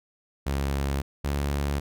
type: tone pair in turn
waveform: sawtooth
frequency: 69.3 / 71.04 Hz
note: C#2 / C#2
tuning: 0 / +43 cents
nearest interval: unison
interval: 43 cents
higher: second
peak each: -21 dBFS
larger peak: neither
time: 0.46-1.02 / 1.24-1.8 s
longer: neither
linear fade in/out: 10 ms
effects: none